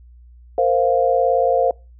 sine chord, Bb suspended second, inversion none, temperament just, 466.2 / 524.4 / 699.2 Hz, Bb4 / C5 / F5, 0 / +4 / +2 cents, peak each -20 / -17 / -18 dBFS, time 0.58-1.71 s, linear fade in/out 2 ms, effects noise-tail reverb RT60 0.3 s tail -26 dB re dry + added 60 Hz sine -42 dBFS peak until 1.99 s

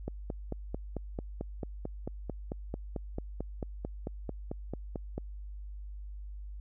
click train, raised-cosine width 2 ms, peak -22 dBFS, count 24, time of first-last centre 0.08-5.18 s, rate 4.51 Hz, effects added 50 Hz sine -40 dBFS peak until 6.6 s

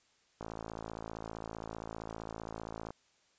click train, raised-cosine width 1 ms, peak -27 dBFS, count 139, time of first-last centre 0.41-2.905 s, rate 55.3 Hz, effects white hiss -70 dBFS RMS until 3.38 s + resampled to 16000 Hz

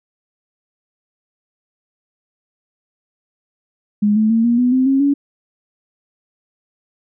sine tone with pitch steps, 207.7 / 217 / 226.8 / 236.9 / 247.6 / 258.7 / 270.3 / 282.4 Hz, G#3 / A3 / A#3 / A#3 / B3 / C4 / C#4 / C#4, 0 / -24 / -47 / +28 / +5 / -19 / -44 / +32 cents, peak -11 dBFS, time 4.02-5.14 s, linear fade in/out 10 ms, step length 140 ms, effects none

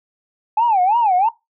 sine tone with vibrato, 830 Hz, G#5, 1 cent flat, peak -11 dBFS, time 0.57-1.29 s, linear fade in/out 5 ms, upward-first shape sine, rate 3 Hz, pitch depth 250 cents each way, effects noise-tail reverb RT60 0.2 s tail -20 dB re dry + tanh soft clip ceiling -8 dBFS

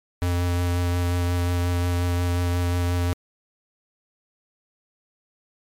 square tone with vibrato, 88 Hz, F2, 14 cents sharp, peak -21 dBFS, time 0.22-3.13 s, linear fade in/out 0 ms, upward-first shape sine, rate 5.6 Hz, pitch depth 13 cents each way, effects MP3 96 kbps

